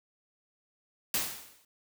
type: noise with exponential decay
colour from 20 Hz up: white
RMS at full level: -27 dBFS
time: 1.14-1.65 s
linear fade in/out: 2 ms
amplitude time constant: 110 ms
effects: none